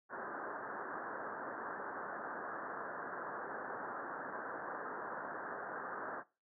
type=low-pass noise; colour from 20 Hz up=white; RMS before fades=-43 dBFS; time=0.09-6.24 s; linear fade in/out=50 ms; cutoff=1700 Hz; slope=96 dB/octave; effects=noise-tail reverb RT60 0.3 s tail -20 dB re dry + high-pass 300 Hz 12 dB/octave